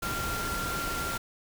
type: tone in noise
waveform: sine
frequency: 1382 Hz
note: F6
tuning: 19 cents flat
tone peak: -33 dBFS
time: 0.02-1.18 s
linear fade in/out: 10 ms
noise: pink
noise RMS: -34 dBFS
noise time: 0.02-1.18 s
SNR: -2 dB
effects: none